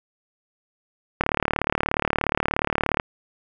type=click train; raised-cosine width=0.5 ms; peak=-5 dBFS; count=67; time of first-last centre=1.21-2.999 s; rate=36.9 Hz; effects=none